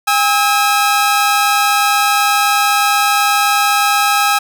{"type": "tone pair together", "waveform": "sawtooth", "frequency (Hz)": [812, 1289], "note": ["G#5", "E6"], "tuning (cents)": [-39, -39], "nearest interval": "minor sixth", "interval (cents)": 800, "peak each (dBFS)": -10, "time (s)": [0.07, 4.39], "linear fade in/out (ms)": 10, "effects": []}